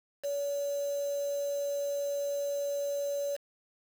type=tone with quantisation; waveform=sine; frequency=569 Hz; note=C#5; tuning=45 cents sharp; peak=-30 dBFS; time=0.23-3.37 s; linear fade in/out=20 ms; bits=7; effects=none